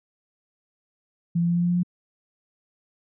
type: tone with pitch steps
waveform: sine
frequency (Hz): 170 / 171.18 / 172.37 / 173.57 / 174.78 / 176 / 177.22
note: F3 / F3 / F3 / F3 / F3 / F3 / F3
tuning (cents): -46 / -34 / -22 / -10 / +2 / +14 / +26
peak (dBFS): -19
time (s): 1.35-1.833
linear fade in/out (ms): 10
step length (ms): 69
effects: none